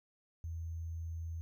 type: tone with sample-and-hold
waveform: sine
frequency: 82.41 Hz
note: E2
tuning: in tune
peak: -38 dBFS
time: 0.44-1.41 s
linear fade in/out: 0 ms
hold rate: 6300 Hz
effects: none